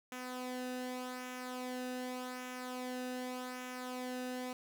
sawtooth tone with flanger, 252.1 Hz, B3, 36 cents sharp, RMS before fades -42 dBFS, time 0.12-4.53 s, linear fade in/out 2 ms, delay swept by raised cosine 0.22 to 0.92 ms, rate 0.85 Hz, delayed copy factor -0.55, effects none

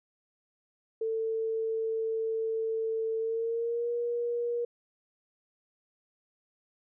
sine tone with pitch glide, 446.5 to 475.8 Hz, A4 to A#4, +25 to +35 cents, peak -28 dBFS, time 1.01-4.65 s, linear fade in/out 5 ms, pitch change +110 cents, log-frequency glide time 3.18-3.9 s, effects none

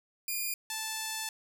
5% pulse tone pair in turn, 2425 / 877.9 Hz, D#7 / A5, -45 / -4 cents, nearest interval octave + tritone, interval 1759 cents, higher first, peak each -22 dBFS, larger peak neither, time 0.28-0.54 / 0.7-1.29 s, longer second, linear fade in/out 2 ms, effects none

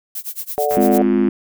violet noise with tremolo, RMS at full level -25 dBFS, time 0.15-0.98 s, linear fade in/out 2 ms, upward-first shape sine, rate 9 Hz, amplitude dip 95%
harmonic tone, 146.83 Hz, D3, in tune, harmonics 3 / 4 / 5, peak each -20 / -20 / -20 dBFS, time 0.58-1.02 s, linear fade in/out 0 ms
click train, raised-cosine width 0.5 ms, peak -17 dBFS, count 61, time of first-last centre 0.71-1.281 s, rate 105 Hz
sine chord, F minor, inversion first, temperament equal, 207.7 / 261.6 / 349.2 Hz, Ab3 / C4 / F4, 0 / 0 / 0 cents, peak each -17 dBFS, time 0.77-1.29 s, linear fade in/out 2 ms
effects none

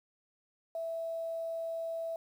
sine tone with quantisation, 659.3 Hz, E5, in tune, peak -34 dBFS, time 0.75-2.16 s, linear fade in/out 2 ms, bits 10, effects none

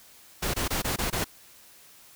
pink noise bursts, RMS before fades -28 dBFS, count 6, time 0.42-1.245 s, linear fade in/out 10 ms, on 120 ms, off 21 ms, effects white hiss -53 dBFS RMS until 2.15 s

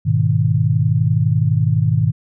sine chord, G# minor, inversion none, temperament equal, 103.83 / 123.47 / 155.56 Hz, G#2 / B2 / D#3, 0 / 0 / 0 cents, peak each -17 dBFS, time 0.05-2.12 s, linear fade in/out 20 ms, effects none

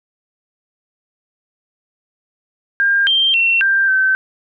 sine tone with pitch steps, 1604 / 3161 / 2715 / 1582 / 1540 Hz, G6 / G7 / F7 / G6 / G6, +39 / +14 / -50 / +15 / -31 cents, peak -11 dBFS, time 2.8-4.15 s, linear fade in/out 0 ms, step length 270 ms, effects none

